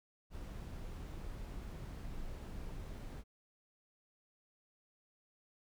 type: noise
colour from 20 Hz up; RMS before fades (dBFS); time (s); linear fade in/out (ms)
brown; -45; 0.3-3.24; 50
effects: none